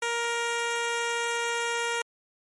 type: tone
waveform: 10% pulse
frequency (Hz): 469.2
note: A#4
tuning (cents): +11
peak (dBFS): -18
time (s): 0.02-2.02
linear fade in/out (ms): 5
effects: MP3 48 kbps